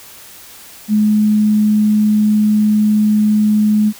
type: tone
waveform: sine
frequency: 212 Hz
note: G#3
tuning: 36 cents sharp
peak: -9 dBFS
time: 0.88-3.93 s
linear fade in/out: 50 ms
effects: white hiss -38 dBFS RMS until 3.99 s